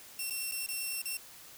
5% pulse tone with dropouts, 2710 Hz, E7, 47 cents sharp, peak -25 dBFS, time 0.19-1.17 s, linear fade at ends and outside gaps 2 ms, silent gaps 0.299-0.306 / 0.513-0.521 / 0.663-0.687 / 1.018-1.055 s, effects white hiss -52 dBFS RMS until 1.57 s

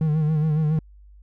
triangle tone with vibrato, 154.5 Hz, D#3, 12 cents flat, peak -16 dBFS, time 0.01-0.79 s, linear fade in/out 2 ms, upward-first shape sine, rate 7.2 Hz, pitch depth 56 cents each way, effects added 50 Hz sine -45 dBFS peak until 1.22 s

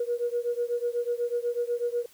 sine beating tone pair, 475.8 / 483.9 Hz, A#4 / B4, +35 / -35 cents, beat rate 8.1 Hz, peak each -28 / -29 dBFS, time 0-2.06 s, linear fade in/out 5 ms, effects tanh soft clip ceiling -18 dBFS + white hiss -57 dBFS RMS until 2.13 s

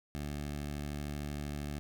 15% pulse tone with notch filter, 73 Hz, D2, 10 cents flat, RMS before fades -39 dBFS, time 0.15-1.79 s, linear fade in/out 0 ms, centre 1000 Hz, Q 1.9, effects none

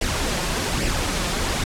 pink noise with flanger, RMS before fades -23 dBFS, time 0.01-1.64 s, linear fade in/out 5 ms, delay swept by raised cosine 0.38 to 5.68 ms, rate 1.2 Hz, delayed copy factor +0.5, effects low-pass 9000 Hz 12 dB/octave

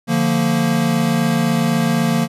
square chord, Bb major, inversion first, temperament equal with one note detuned, 146.83 / 174.61 / 230.5 Hz, D3 / F3 / Bb3, 0 / 0 / -19 cents, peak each -22 / -20 / -18 dBFS, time 0.07-2.28 s, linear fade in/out 50 ms, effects resampled to 32000 Hz

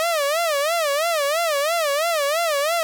sawtooth tone with vibrato, 620 Hz, D#5, 6 cents flat, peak -15 dBFS, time 0-2.83 s, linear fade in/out 0 ms, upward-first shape sine, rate 3 Hz, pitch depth 180 cents each way, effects none

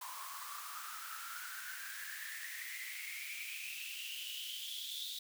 white noise with high-pass filter sweep, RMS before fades -45 dBFS, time 0.01-5.19 s, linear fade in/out 5 ms, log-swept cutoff 1000 to 3700 Hz, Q 9.7, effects none

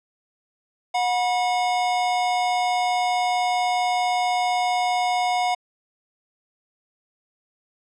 square tone pair together, 726.5 / 971 Hz, F#5 / B5, -32 / -30 cents, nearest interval perfect fourth, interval 502 cents, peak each -21 / -29 dBFS, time 0.94-5.55 s, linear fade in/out 10 ms, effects low-pass 6000 Hz 12 dB/octave

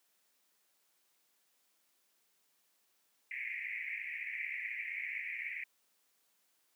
white band-pass noise, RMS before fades -41 dBFS, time 3.31-5.64 s, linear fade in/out 2 ms, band 1900 to 2400 Hz, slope 96 dB/octave, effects white hiss -75 dBFS RMS until 6.75 s + high-pass 200 Hz 12 dB/octave

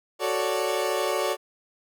30% pulse chord, D major seventh, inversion first, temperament equal, 370 / 440 / 554.4 / 587.3 Hz, F#4 / A4 / C#5 / D5, 0 / 0 / 0 / 0 cents, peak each -27 dBFS, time 0.19-1.37 s, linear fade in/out 50 ms, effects none

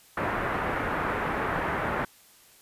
white low-pass noise, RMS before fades -29 dBFS, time 0.17-2.05 s, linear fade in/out 5 ms, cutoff 1700 Hz, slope 24 dB/octave, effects white hiss -56 dBFS RMS until 2.61 s + resampled to 32000 Hz

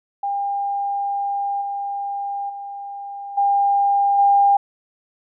sine tone with level steps, 802 Hz, G5, 39 cents sharp, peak -20 / -23 / -29 / -14 / -11 dBFS, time 0.23-4.57 s, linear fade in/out 5 ms, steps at 1.61 / 2.49 / 3.37 / 4.18 s, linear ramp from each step 10 ms, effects none

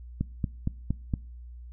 click train, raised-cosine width 5 ms, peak -14 dBFS, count 5, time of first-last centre 0.21-1.138 s, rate 4.31 Hz, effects noise-tail reverb RT60 0.5 s tail -24 dB re dry + added 60 Hz sine -41 dBFS peak until 1.72 s

